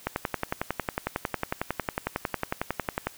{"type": "click train", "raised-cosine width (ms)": 0.5, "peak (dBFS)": -11, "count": 34, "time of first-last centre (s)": [0.07, 3.07], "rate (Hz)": 11, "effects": ["white hiss -50 dBFS RMS until 3.17 s"]}